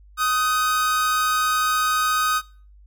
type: tone pair together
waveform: 45% pulse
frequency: 1252 / 1517.8 Hz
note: D#6 / F#6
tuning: +10 / +44 cents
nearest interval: minor third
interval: 334 cents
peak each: -19 / -26 dBFS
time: 0.17-2.42 s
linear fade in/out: 50 ms
effects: noise-tail reverb RT60 0.4 s tail -21 dB re dry + added 50 Hz sine -46 dBFS peak until 2.86 s